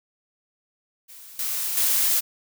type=noise with level steps; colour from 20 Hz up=blue; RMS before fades=-44 / -27 / -21 dBFS; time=1.08-2.21 s; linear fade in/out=20 ms; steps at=1.39 / 1.77 s; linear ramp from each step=2 ms; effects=none